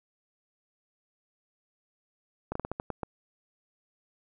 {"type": "slowing click train", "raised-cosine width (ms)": 1, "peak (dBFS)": -18, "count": 8, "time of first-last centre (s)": [2.52, 3.032], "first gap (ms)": 34, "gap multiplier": 1.25, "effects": []}